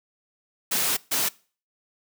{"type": "noise bursts at uneven times", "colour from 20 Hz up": "white", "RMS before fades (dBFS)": -24, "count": 2, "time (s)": [[0.71, 0.97], [1.11, 1.29]], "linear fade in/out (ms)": 10, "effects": ["noise-tail reverb RT60 0.4 s tail -23 dB re dry", "high-pass 150 Hz 12 dB/octave"]}